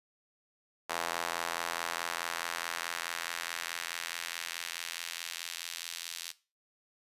sawtooth tone with high-pass filter sweep, 84.7 Hz, E2, 48 cents sharp, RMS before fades -38 dBFS, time 0.89-6.32 s, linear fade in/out 10 ms, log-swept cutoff 820 to 3600 Hz, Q 1, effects noise-tail reverb RT60 0.3 s tail -17 dB re dry + resampled to 32000 Hz

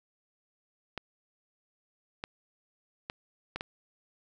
clicks, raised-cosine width 0.3 ms, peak -19 dBFS, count 5, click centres 0.977 / 2.239 / 3.099 / 3.56 / 3.609 s, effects none

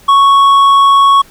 sine tone with hard clipping, 1108.7 Hz, C#6, in tune, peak -5 dBFS, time 0.08-1.22 s, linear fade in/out 10 ms, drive 5 dB, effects pink hiss -42 dBFS RMS until 1.3 s

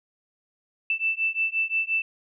sine beating tone pair, 2651 / 2656.7 Hz, E7 / E7, +9 / +13 cents, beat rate 5.7 Hz, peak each -26 dBFS, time 0.9-2.02 s, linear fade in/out 2 ms, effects none

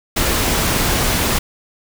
pink noise, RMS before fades -17 dBFS, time 0.16-1.39 s, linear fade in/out 10 ms, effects none

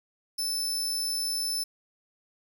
sawtooth tone, 5274 Hz, E8, in tune, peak -25 dBFS, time 0.38-1.64 s, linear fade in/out 10 ms, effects 9-bit

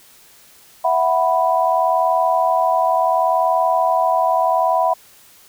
sine chord, E suspended second, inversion none, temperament equal, 659.3 / 740 / 987.8 Hz, E5 / F#5 / B5, 0 / 0 / 0 cents, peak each -18 dBFS, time 0.84-4.94 s, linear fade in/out 10 ms, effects white hiss -48 dBFS RMS until 5.48 s

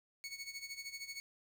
20% pulse tone with tremolo, 2217 Hz, C#7, in tune, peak -36 dBFS, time 0.24-1.2 s, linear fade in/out 0 ms, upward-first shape sine, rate 13 Hz, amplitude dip 75%, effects 11-bit

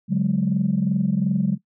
sine chord, C# suspended fourth, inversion none, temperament equal with one note detuned, 142.08 / 185 / 207.7 Hz, C#3 / F#3 / G#3, +43 / 0 / 0 cents, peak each -24 / -20 / -22 dBFS, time 0.08-1.58 s, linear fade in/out 50 ms, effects noise-tail reverb RT60 0.1 s tail -20 dB re dry + tanh soft clip ceiling -10 dBFS

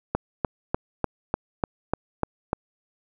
click train, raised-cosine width 1 ms, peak -8 dBFS, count 9, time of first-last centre 0.15-2.531 s, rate 3.36 Hz, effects none

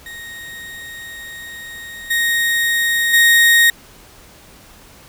35% pulse tone with level steps, 1864.7 Hz, A#6, in tune, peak -29 / -13 / -7 dBFS, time 0.06-3.7 s, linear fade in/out 2 ms, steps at 2.1 / 3.13 s, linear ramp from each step 10 ms, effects pink hiss -44 dBFS RMS until 5.08 s

